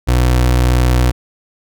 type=tone; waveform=30% pulse; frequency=61.74 Hz; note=B1; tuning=in tune; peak=-7 dBFS; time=0.07-1.12 s; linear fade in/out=20 ms; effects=none